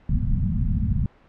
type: low-pass noise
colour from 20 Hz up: pink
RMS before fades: -22 dBFS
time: 0.09-1.06 s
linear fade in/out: 2 ms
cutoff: 240 Hz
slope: 96 dB/octave
effects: pink hiss -55 dBFS RMS until 1.28 s + low-pass 2000 Hz 12 dB/octave